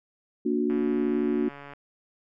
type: chord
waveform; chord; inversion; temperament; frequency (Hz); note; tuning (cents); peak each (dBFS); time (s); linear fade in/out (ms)
sine; Bb augmented; none; just; 233.1 / 291.4 / 364.2; Bb3 / D4 / F#4; 0 / -13 / -27; -27; 0.45-1.49; 10
type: click train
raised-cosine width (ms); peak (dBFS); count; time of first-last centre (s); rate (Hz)
0.5; -28; 148; 0.7-1.735; 142
effects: none